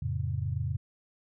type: chord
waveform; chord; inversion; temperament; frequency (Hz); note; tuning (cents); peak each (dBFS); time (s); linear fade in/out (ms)
sine; F augmented; none; just; 87.31 / 109.13 / 136.42; F2 / A2 / C#3; 0 / -14 / -27; -33; 0.02-0.77; 5
effects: none